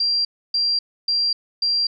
sine tone bursts, 4743 Hz, D8, 16 cents sharp, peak -17 dBFS, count 4, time 0-1.87 s, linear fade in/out 5 ms, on 250 ms, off 290 ms, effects none

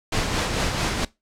pink noise with tremolo, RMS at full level -22 dBFS, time 0.12-1.05 s, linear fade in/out 5 ms, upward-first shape sine, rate 4.5 Hz, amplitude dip 40%, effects noise-tail reverb RT60 0.2 s tail -20 dB re dry + low-pass 7000 Hz 12 dB/octave

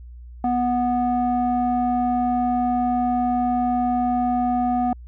square tone with low-pass filter, 245.4 Hz, B3, 11 cents flat, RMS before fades -21 dBFS, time 0.44-4.93 s, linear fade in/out 2 ms, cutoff 830 Hz, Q 4.9, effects added 60 Hz sine -37 dBFS peak until 5.07 s

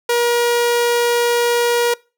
sawtooth tone, 476.9 Hz, A#4, 39 cents sharp, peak -10 dBFS, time 0.09-1.94 s, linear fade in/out 5 ms, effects noise-tail reverb RT60 0.3 s tail -23 dB re dry

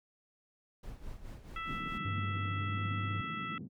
brown noise with tremolo, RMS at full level -43 dBFS, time 0.83-1.98 s, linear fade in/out 5 ms, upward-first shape sine, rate 4.7 Hz, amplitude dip 65%
harmonic tone, 661 Hz, E5, 5 cents sharp, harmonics 2 / 3 / 4 / 5, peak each -39 / -44 / -46 / -50 dBFS, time 1.56-3.58 s, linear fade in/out 2 ms
white band-pass noise, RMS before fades -44 dBFS, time 1.65-3.69 s, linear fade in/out 50 ms, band 140 to 240 Hz, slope 24 dB/octave
triangle tone with pitch glide, 98.8 to 101.34 Hz, G2 to G#2, +14 to -42 cents, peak -32 dBFS, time 2.05-3.21 s, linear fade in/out 5 ms, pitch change +44 cents, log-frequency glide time 2.63-2.92 s
effects none

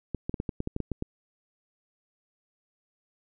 clicks, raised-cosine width 3 ms, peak -17 dBFS, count 11, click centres 0.147 / 0.295 / 0.342 / 0.401 / 0.492 / 0.604 / 0.674 / 0.764 / 0.803 / 0.917 / 1.024 s, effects none

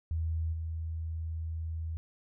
sine tone with level steps, 81 Hz, E2, 30 cents flat, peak -29 / -33 dBFS, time 0.11-1.97 s, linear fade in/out 0 ms, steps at 0.52 s, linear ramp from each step 20 ms, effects none

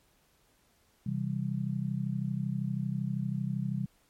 sine chord, C major, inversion none, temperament just, 130.81 / 163.52 / 196.22 Hz, C3 / E3 / G3, 0 / -14 / +2 cents, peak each -33 / -35 / -34 dBFS, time 1.06-3.86 s, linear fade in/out 5 ms, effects pink hiss -68 dBFS RMS until 4.09 s + MP3 64 kbps

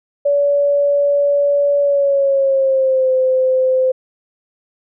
sine tone with pitch glide, 571 to 517.6 Hz, D5 to C5, -49 to -19 cents, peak -11 dBFS, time 0.25-3.92 s, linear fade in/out 10 ms, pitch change -170 cents, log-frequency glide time 1.8-3.11 s, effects none

